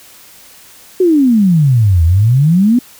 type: exponential two-way sweep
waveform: sine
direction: down then up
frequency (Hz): 381.5 to 79.4 to 255.2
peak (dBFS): -6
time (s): 1-2.79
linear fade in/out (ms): 5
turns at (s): 2.04
effects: white hiss -40 dBFS RMS until 2.99 s